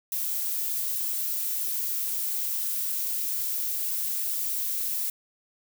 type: noise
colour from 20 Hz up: violet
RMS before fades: -29 dBFS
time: 0.12-5.1 s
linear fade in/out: 2 ms
effects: none